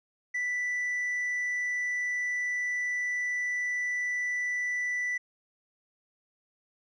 triangle tone with hard clipping, 1975.5 Hz, B6, in tune, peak -27 dBFS, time 0.34-5.18 s, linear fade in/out 10 ms, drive 1 dB, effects none

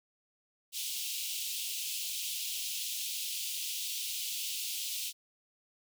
pink high-pass noise, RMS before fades -37 dBFS, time 0.72-5.13 s, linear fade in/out 50 ms, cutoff 2700 Hz, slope 48 dB/octave, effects none

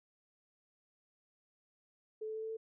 sine tone with pitch steps, 434 / 436.8 / 439.6 / 442.4 / 445.2 Hz, A4 / A4 / A4 / A4 / A4, -24 / -13 / -2 / +9 / +20 cents, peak -38 dBFS, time 2.21-2.57 s, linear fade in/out 10 ms, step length 72 ms, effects none

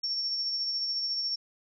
sine tone with tremolo, 5470 Hz, F8, 37 cents flat, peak -27 dBFS, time 0.03-1.36 s, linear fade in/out 10 ms, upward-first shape sine, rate 14 Hz, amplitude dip 30%, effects none

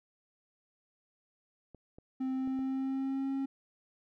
clicks, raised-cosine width 2 ms, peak -37 dBFS, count 4, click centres 1.747 / 1.985 / 2.475 / 2.591 s
triangle tone with pitch glide, 261.6 to 271 Hz, C4 to C#4, 0 to -39 cents, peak -29 dBFS, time 2.2-3.46 s, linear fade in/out 10 ms, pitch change +61 cents, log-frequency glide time 2.33-3.33 s
effects none

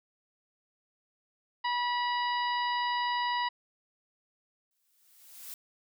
harmonic tone, 972 Hz, B5, 28 cents flat, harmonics 1 / 2 / 3 / 4 / 5, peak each -29 / -35 / -39 / -41 / -43 dBFS, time 1.64-3.49 s, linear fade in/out 10 ms
blue noise with exponential growth, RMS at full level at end -41 dBFS, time 4.71-5.54 s, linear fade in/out 1 ms, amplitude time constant 180 ms
effects none

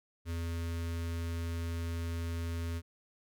square tone with notch filter, 84 Hz, E2, 33 cents sharp, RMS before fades -36 dBFS, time 0.25-2.82 s, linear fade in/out 50 ms, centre 740 Hz, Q 1.5, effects none

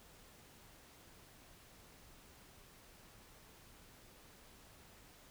silence, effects pink hiss -61 dBFS RMS until 5.3 s

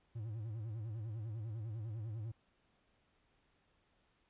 triangle tone with vibrato, 110 Hz, A2, in tune, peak -38 dBFS, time 0.15-2.32 s, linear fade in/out 10 ms, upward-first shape sine, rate 10 Hz, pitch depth 120 cents each way, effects pink hiss -75 dBFS RMS until 4.29 s + resampled to 8000 Hz

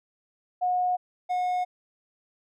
sine / triangle tone pair in turn, 725 / 725 Hz, F#5 / F#5, -35 / -35 cents, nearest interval unison, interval 0 cents, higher neither, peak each -22 dBFS, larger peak neither, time 0.61-0.97 / 1.29-1.65 s, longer neither, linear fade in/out 20 ms, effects none

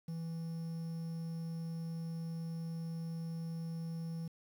triangle tone with quantisation, 164.81 Hz, E3, in tune, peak -36 dBFS, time 0.08-4.28 s, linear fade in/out 5 ms, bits 10, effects none

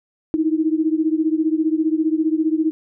sine beating tone pair, 311.1 / 326.1 Hz, D#4 / E4, 0 / -19 cents, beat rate 15 Hz, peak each -18 / -20 dBFS, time 0.34-2.71 s, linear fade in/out 0 ms, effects none

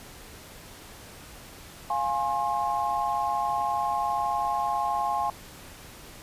sine chord, F minor, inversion none, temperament equal with one note detuned, 698.5 / 830.6 / 1069.1 Hz, F5 / Ab5 / C6, 0 / 0 / +37 cents, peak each -31 / -27 / -29 dBFS, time 1.9-5.3 s, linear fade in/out 2 ms, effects pink hiss -46 dBFS RMS until 6.22 s + resampled to 32000 Hz

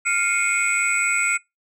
sine tone cluster, 1395 / 2123 / 2227 / 2477 / 7910 Hz, F6 / C7 / C#7 / D#7 / B8, -2 / +25 / +7 / -8 / +2 cents, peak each -24 dBFS, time 0.05-1.38 s, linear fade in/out 20 ms, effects noise-tail reverb RT60 0.2 s tail -25 dB re dry + tanh soft clip ceiling -10 dBFS

